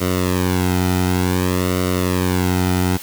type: tone with flanger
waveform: sawtooth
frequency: 91.2 Hz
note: F#2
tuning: 24 cents flat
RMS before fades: -18 dBFS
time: 0-2.98 s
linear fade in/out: 20 ms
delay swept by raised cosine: 1.2 to 1.81 ms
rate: 0.55 Hz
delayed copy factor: -0.95
effects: white hiss -34 dBFS RMS until 3.02 s